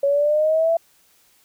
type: linear sweep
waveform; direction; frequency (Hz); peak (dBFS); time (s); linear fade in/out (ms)
sine; up; 554.4 to 671; -15; 0.03-0.77; 5
effects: white hiss -58 dBFS RMS until 1.44 s